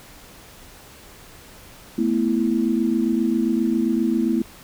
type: chord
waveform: sine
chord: A suspended second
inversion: none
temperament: just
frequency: 220 / 247.5 / 330 Hz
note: A3 / B3 / E4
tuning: 0 / +4 / +2 cents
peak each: -22 dBFS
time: 1.98-4.42 s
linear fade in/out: 5 ms
effects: pink hiss -45 dBFS RMS until 4.63 s